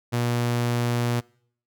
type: tone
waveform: sawtooth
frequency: 120 Hz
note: B2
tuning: 49 cents flat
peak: -18 dBFS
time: 0.12-1.21 s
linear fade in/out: 20 ms
effects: noise-tail reverb RT60 0.6 s tail -25 dB re dry